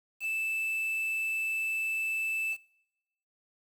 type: tone with quantisation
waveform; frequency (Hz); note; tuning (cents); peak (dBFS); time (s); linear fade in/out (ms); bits
triangle; 2637; E7; 0; -28; 0.2-2.57; 50; 8
effects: noise-tail reverb RT60 0.9 s tail -24 dB re dry